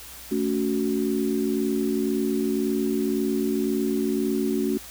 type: chord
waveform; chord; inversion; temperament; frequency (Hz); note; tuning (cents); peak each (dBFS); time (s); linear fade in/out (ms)
sine; F# minor; first; equal with one note detuned; 220 / 281.9 / 370; A3 / C#4 / F#4; 0 / +29 / 0; -26; 0.31-4.78; 10
effects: added 60 Hz sine -50 dBFS peak until 4.9 s + white hiss -42 dBFS RMS until 4.9 s